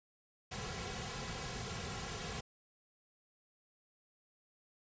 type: noise with comb filter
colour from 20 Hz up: pink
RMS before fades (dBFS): -42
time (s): 0.51-2.41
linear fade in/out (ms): 10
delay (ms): 3.3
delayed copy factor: -0.85
effects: resampled to 16000 Hz